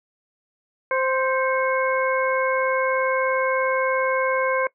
harmonic tone with a mistuned harmonic, 523.3 Hz, C5, in tune, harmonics 1 / 2 / 3 / 4, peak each -22 / -25 / -27 / -28 dBFS, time 0.91-4.67 s, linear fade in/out 2 ms, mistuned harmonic 4, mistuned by +70 cents, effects noise-tail reverb RT60 0.1 s tail -21 dB re dry

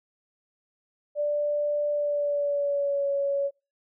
sine tone with pitch glide, 588 to 560.2 Hz, D5 to C#5, +2 to +18 cents, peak -23 dBFS, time 1.15-3.51 s, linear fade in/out 50 ms, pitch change -84 cents, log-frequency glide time 1.91-3.08 s, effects noise-tail reverb RT60 0.3 s tail -25 dB re dry

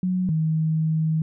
sine tone pair in turn, 183.4 / 158.4 Hz, F#3 / D#3, -15 / +31 cents, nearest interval minor third, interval 254 cents, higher first, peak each -20 / -19 dBFS, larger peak second, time 0.03-0.29 / 0.29-1.22 s, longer second, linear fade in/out 2 ms, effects none

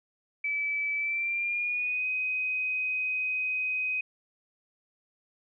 sine tone with pitch glide, 2304 to 2513 Hz, D7 to D#7, -34 to +17 cents, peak -27 dBFS, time 0.44-4.01 s, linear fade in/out 5 ms, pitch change +151 cents, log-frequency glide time 0.96-2.07 s, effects none

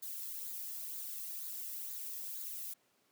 violet noise with flanger, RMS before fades -43 dBFS, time 0.02-2.74 s, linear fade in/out 10 ms, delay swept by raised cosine 0.35 to 1.35 ms, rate 2.1 Hz, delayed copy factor -0.55, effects pink hiss -73 dBFS RMS until 3.11 s + high-pass 200 Hz 12 dB/octave

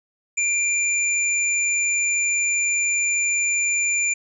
sine tone pair together, 2377 / 7045 Hz, D7 / A8, +20 / +1 cents, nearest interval octave + perfect fifth, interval 1881 cents, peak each -21 / -22 dBFS, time 0.37-4.14 s, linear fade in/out 10 ms, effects none

